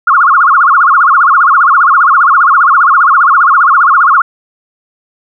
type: tone with vibrato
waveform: sine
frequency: 1244.5 Hz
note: D#6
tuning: in tune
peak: -3 dBFS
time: 0.07-4.22 s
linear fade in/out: 5 ms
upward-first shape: sine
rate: 15 Hz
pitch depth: 260 cents each way
effects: none